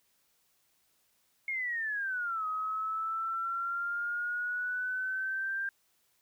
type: exponential two-way sweep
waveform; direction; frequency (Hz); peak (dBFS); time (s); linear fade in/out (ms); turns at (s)
sine; down then up; 2173 to 1261 to 1592; -31; 1.48-5.69; 2; 2.46
effects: white hiss -72 dBFS RMS until 6.21 s